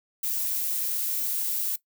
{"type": "noise", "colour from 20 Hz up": "violet", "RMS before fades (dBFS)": -28, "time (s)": [0.23, 1.76], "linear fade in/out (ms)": 5, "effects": ["noise-tail reverb RT60 0.1 s tail -18 dB re dry"]}